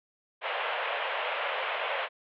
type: band-pass noise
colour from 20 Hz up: pink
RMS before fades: -32 dBFS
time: 0.41-2.09 s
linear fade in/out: 50 ms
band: 500 to 3200 Hz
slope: 48 dB/octave
effects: none